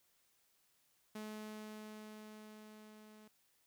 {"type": "tone with level ramp", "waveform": "sawtooth", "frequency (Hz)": 214.4, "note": "A3", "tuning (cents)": -45, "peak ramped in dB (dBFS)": [-40, -54], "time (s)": [1.15, 3.28], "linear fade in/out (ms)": 5, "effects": ["white hiss -75 dBFS RMS until 3.66 s"]}